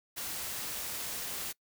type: noise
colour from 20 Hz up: white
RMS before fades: -38 dBFS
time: 0.16-1.53 s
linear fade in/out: 20 ms
effects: noise-tail reverb RT60 0.1 s tail -23 dB re dry